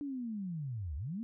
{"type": "linear two-way sweep", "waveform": "sine", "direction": "down then up", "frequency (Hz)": [293.7, 65.41, 241], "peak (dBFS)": -36, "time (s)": [0.01, 1.23], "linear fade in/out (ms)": 0, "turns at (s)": 0.96, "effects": []}